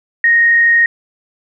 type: tone with frequency modulation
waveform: sine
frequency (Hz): 1864.7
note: A#6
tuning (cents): 0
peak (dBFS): -7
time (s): 0.24-0.86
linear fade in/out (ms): 2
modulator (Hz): 32.7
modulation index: 0.31
effects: none